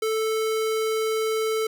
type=tone; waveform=square; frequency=440 Hz; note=A4; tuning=in tune; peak=-23 dBFS; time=0.02-1.67 s; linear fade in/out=5 ms; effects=none